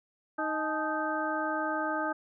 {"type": "harmonic tone with a mistuned harmonic", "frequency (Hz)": 311.1, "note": "D#4", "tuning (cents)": 0, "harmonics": [1, 2, 3, 4, 5], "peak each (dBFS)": [-35, -35, -35, -35, -35], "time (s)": [0.38, 2.13], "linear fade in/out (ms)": 10, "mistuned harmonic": 3, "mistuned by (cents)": -130, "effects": []}